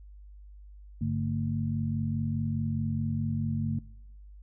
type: tone cluster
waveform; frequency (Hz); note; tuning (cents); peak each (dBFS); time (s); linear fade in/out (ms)
sine; 100.2 / 145 / 225.3; G2 / D3 / A3; +38 / -22 / +41; -31; 1.01-3.79; 5
effects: noise-tail reverb RT60 1.0 s tail -23 dB re dry + added 50 Hz sine -46 dBFS peak until 4.42 s